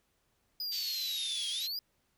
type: exponential two-way sweep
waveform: square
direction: down then up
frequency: 4978 to 3221 to 4978 Hz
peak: -35 dBFS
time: 0.6-1.79 s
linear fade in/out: 2 ms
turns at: 1.5 s
type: band-pass noise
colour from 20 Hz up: pink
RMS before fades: -41 dBFS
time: 0.71-1.68 s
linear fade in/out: 20 ms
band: 3400 to 5900 Hz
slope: 24 dB/octave
effects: pink hiss -75 dBFS RMS until 2.17 s